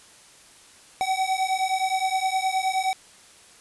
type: beating tone pair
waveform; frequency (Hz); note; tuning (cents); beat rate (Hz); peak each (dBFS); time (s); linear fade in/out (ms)
square; 755 / 764.6; F#5 / G5; +35 / -43; 9.6; -26; 1.01-2.93; 0
effects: white hiss -51 dBFS RMS until 3.6 s + resampled to 24000 Hz